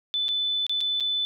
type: tone with dropouts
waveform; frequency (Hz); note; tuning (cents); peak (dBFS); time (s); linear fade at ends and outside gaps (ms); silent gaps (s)
sine; 3504; A7; -8; -23; 0.14-1.25; 0; 0.283-0.289 / 0.666-0.695 / 0.806-0.811 / 1-1.006
effects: none